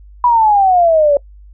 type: exponential sweep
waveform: sine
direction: down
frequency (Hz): 987.8 to 560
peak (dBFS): -7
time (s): 0.24-1.17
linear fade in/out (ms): 2
effects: noise-tail reverb RT60 0.1 s tail -23 dB re dry + added 50 Hz sine -36 dBFS peak until 1.53 s